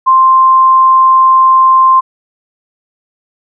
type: tone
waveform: sine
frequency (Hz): 1050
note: C6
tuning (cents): +6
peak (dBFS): -3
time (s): 0.06-2.01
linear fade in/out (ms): 20
effects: none